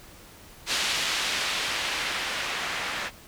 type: noise with low-pass filter sweep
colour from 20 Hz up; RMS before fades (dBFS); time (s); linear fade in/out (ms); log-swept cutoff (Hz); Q
blue; -29; 0.66-3.11; 50; 3700 to 1900; 0.87
effects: pink hiss -49 dBFS RMS until 3.27 s